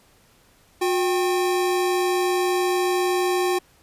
square tone pair together, 361.3 / 784 Hz, F#4 / G5, -41 / 0 cents, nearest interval octave + minor second, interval 1341 cents, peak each -21 / -27 dBFS, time 0.81-3.59 s, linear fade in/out 10 ms, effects pink hiss -57 dBFS RMS until 3.82 s + resampled to 32000 Hz

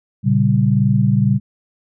sine chord, G diminished, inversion first, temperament equal, 116.54 / 138.59 / 196 Hz, Bb2 / Db3 / G3, 0 / 0 / 0 cents, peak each -16 dBFS, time 0.23-1.4 s, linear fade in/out 50 ms, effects none

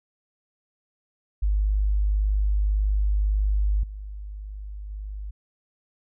sine tone with level steps, 50.9 Hz, G#1, 34 cents flat, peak -19 / -33 / -31 dBFS, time 1.42-5.31 s, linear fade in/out 10 ms, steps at 3.83 / 4.9 s, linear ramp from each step 5 ms, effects none

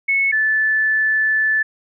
sine tone pair in turn, 2199 / 1746.5 Hz, C#7 / A6, -14 / -13 cents, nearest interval major third, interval 399 cents, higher first, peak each -14 dBFS, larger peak neither, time 0.08-0.32 / 0.32-1.63 s, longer second, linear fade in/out 10 ms, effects none

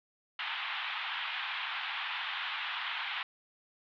white band-pass noise, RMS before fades -37 dBFS, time 0.39-3.23 s, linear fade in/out 2 ms, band 820 to 3500 Hz, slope 48 dB/octave, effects none

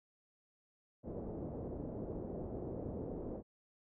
white low-pass noise, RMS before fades -43 dBFS, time 1.03-3.43 s, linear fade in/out 50 ms, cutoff 510 Hz, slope 24 dB/octave, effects none

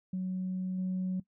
sine tone with level steps, 185.3 Hz, F#3, 3 cents sharp, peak -30 / -28 dBFS, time 0.13-1.2 s, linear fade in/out 5 ms, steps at 0.78 s, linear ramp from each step 5 ms, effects noise-tail reverb RT60 0.1 s tail -19 dB re dry + tanh soft clip ceiling -27 dBFS

